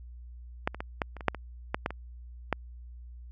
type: clicks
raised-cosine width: 0.5 ms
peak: -11 / -24 / -19 / -12 / -28 / -25 / -7 / -22 / -12 / -13 / -22 / -10 dBFS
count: 12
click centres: 0.675 / 0.746 / 0.805 / 1.018 / 1.167 / 1.208 / 1.283 / 1.347 / 1.745 / 1.861 / 1.906 / 2.527 s
effects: added 60 Hz sine -43 dBFS peak until 3.31 s